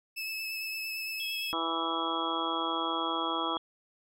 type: tone with vibrato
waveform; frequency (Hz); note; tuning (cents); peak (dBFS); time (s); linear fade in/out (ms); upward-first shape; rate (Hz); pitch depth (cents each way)
30% pulse; 2607; E7; -20; -31; 0.16-1.53; 20; triangle; 8.8; 23
type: tone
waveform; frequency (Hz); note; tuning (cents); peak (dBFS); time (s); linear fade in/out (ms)
sine; 3322; G#7; 0; -36; 1.2-3.58; 2
type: harmonic tone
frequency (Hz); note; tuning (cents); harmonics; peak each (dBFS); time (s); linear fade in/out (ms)
164.81; E3; 0; 2 / 3 / 4 / 5 / 6 / 7 / 8; -36 / -41 / -41 / -39 / -36 / -36 / -36; 1.53-3.57; 0
effects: none